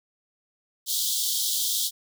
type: high-pass noise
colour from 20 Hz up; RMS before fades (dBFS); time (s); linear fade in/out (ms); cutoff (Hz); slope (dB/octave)
pink; -26; 0.86-1.91; 50; 3200; 96
effects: none